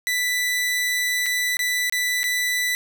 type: tone with dropouts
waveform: sawtooth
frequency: 1981 Hz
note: B6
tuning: 5 cents sharp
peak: -17 dBFS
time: 0.07-2.75 s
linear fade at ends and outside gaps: 0 ms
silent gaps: 1.26-1.264 / 1.569-1.592 / 1.897-1.924 / 2.232-2.24 s
effects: none